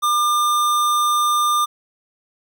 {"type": "tone", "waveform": "square", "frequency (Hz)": 1200, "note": "D6", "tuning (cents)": 37, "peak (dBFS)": -16, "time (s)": [0.02, 1.66], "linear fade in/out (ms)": 20, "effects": []}